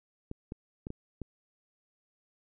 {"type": "clicks", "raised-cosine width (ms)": 3, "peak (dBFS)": -25, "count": 5, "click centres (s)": [0.314, 0.521, 0.869, 0.904, 1.217], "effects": []}